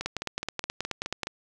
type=two click trains; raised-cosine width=0.2 ms; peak=-12 / -15 dBFS; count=12 / 7; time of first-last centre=0.06-1.233 / 0.01-1.271 s; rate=9.38 / 4.76 Hz; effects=none